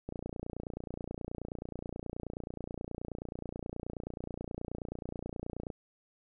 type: click train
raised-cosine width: 2 ms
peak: -25 dBFS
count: 166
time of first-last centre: 0.09-5.702 s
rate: 29.4 Hz
effects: none